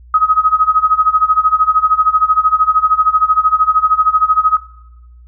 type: tone with tremolo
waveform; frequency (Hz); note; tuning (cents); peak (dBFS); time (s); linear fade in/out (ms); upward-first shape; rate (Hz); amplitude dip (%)
sine; 1265; D#6; +28; -5; 0.14-4.57; 2; sine; 13; 90
effects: noise-tail reverb RT60 0.9 s tail -17 dB re dry + added 60 Hz sine -37 dBFS peak until 5.27 s